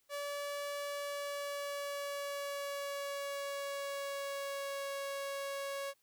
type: tone with pitch glide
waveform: sawtooth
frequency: 574 to 555.1 Hz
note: D5 to C#5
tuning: -40 to +2 cents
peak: -34 dBFS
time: 0.09-5.94 s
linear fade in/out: 50 ms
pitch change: -58 cents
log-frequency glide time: 0.79-4.92 s
effects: white hiss -75 dBFS RMS until 6.02 s